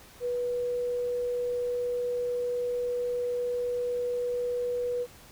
sine tone, 488.5 Hz, B4, 19 cents flat, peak -27 dBFS, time 0.2-5.07 s, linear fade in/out 50 ms, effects pink hiss -52 dBFS RMS until 5.31 s

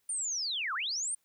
sine linear two-way sweep, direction down then up, 9230 to 1046.5 to 9230 Hz, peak -31 dBFS, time 0.09-1.15 s, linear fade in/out 5 ms, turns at 0.74 s, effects white hiss -75 dBFS RMS until 1.24 s

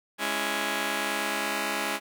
5% pulse chord, C# minor, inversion second, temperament just, 207.9 / 277.2 / 332.6 Hz, G#3 / C#4 / E4, +2 / 0 / +16 cents, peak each -21 dBFS, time 0.18-2 s, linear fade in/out 50 ms, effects none

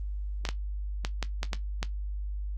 clicks, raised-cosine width 0.2 ms, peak -13 dBFS, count 7, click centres 0.452 / 0.489 / 1.049 / 1.227 / 1.431 / 1.532 / 1.829 s, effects added 50 Hz sine -31 dBFS peak until 2.57 s + Opus 32 kbps

